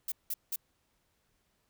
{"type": "noise bursts", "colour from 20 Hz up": "violet", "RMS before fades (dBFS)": -34, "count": 3, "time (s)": [0.08, 0.56], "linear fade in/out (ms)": 5, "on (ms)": 40, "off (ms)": 180, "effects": ["pink hiss -75 dBFS RMS until 1.69 s"]}